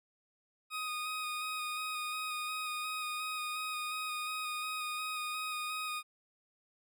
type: tone with vibrato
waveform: 20% pulse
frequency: 1244.5 Hz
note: D#6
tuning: in tune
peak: -31 dBFS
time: 0.7-6.03 s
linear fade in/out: 50 ms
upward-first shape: square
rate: 2.8 Hz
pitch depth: 15 cents each way
effects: none